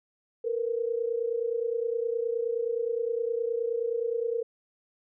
sine tone pair together, 457.5 / 487.1 Hz, A#4 / B4, -32 / -24 cents, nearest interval minor second, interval 108 cents, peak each -28 / -31 dBFS, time 0.44-4.43 s, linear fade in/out 10 ms, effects none

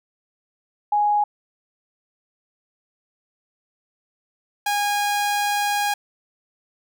sine / sawtooth tone pair in turn, 830.6 / 820.1 Hz, G#5 / G#5, 0 / -22 cents, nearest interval unison, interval 22 cents, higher first, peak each -16 dBFS, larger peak neither, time 0.92-1.24 / 4.66-5.94 s, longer second, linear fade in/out 5 ms, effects none

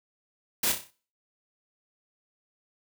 white noise with echo, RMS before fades -26 dBFS, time 0.63-0.72 s, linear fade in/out 5 ms, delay 31 ms, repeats 6, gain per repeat -6 dB, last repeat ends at 0.906 s, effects noise-tail reverb RT60 0.4 s tail -19 dB re dry

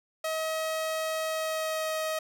sawtooth tone with pitch glide, 636 to 630.9 Hz, D#5 to D#5, +38 to +24 cents, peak -25 dBFS, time 0.24-2.19 s, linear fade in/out 5 ms, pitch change -14 cents, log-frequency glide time 1.27-1.96 s, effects none

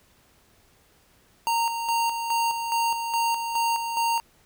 square tone with tremolo, 925 Hz, A#5, 14 cents flat, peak -22 dBFS, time 1.47-4.2 s, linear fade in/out 0 ms, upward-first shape square, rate 2.4 Hz, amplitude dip 50%, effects pink hiss -60 dBFS RMS until 4.45 s

